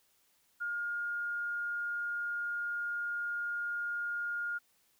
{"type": "tone", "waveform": "sine", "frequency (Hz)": 1419, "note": "F6", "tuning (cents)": 27, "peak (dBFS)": -33, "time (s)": [0.6, 4.59], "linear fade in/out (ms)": 20, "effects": ["white hiss -71 dBFS RMS until 4.99 s"]}